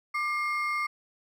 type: ring-modulated tone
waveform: triangle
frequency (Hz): 1661.2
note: G#6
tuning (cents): 0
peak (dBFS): -22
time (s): 0.14-0.87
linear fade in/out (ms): 10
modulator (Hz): 472
effects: none